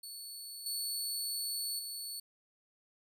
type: tone with level steps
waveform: 20% pulse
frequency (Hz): 4435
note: C#8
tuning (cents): 0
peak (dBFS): -38 / -29 / -34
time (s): 0.03-2.2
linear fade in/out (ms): 5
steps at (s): 0.66 / 1.79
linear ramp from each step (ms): 2
effects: none